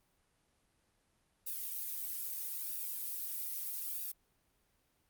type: noise with flanger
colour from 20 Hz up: violet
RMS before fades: -40 dBFS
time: 1.46-4.12 s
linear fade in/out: 10 ms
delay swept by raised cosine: 0.94 to 2.84 ms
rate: 0.78 Hz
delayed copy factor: -0.9
effects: pink hiss -75 dBFS RMS until 5.09 s + Opus 32 kbps